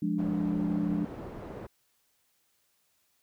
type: chord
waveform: sine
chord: D diminished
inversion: first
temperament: equal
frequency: 174.61 / 207.7 / 293.7 Hz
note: F3 / Ab3 / D4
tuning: 0 / 0 / 0 cents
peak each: -31 dBFS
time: 0.02-1.05 s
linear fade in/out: 5 ms
type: low-pass noise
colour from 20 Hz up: white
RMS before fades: -42 dBFS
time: 0.18-1.67 s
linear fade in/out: 10 ms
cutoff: 530 Hz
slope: 12 dB/octave
effects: white hiss -72 dBFS RMS until 3.22 s